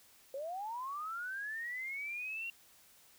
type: linear sweep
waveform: sine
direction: up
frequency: 523.3 to 2772 Hz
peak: -38 dBFS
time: 0.34-2.5 s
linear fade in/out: 2 ms
effects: white hiss -63 dBFS RMS until 3.18 s